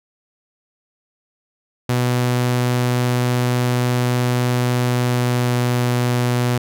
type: tone with pitch glide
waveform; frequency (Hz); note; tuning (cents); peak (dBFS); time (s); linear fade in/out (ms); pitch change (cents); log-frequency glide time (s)
sawtooth; 123.47 to 122.69; B2 to B2; 0 to -11; -12; 1.89-6.58; 5; -11; 4.76-5.81
effects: none